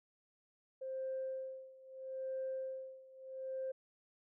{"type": "tone with tremolo", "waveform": "sine", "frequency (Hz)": 526, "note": "C5", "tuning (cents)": 9, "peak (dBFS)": -36, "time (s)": [0.81, 3.72], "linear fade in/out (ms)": 10, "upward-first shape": "sine", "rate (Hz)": 0.77, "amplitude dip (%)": 90, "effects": ["tanh soft clip ceiling -33 dBFS"]}